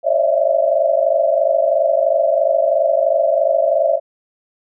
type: tone cluster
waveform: sine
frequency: 546 / 598 / 652 / 675 Hz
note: C#5 / D5 / E5 / E5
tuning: -26 / +31 / -19 / +41 cents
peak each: -18 dBFS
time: 0.03-4 s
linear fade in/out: 50 ms
effects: none